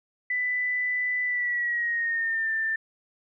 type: tone with pitch glide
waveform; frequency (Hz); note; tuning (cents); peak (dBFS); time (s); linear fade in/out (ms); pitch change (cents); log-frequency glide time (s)
sine; 1991 to 1784.1; B6 to A6; +14 to +24; -24; 0.3-2.76; 5; -190; 1.24-2.51
effects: none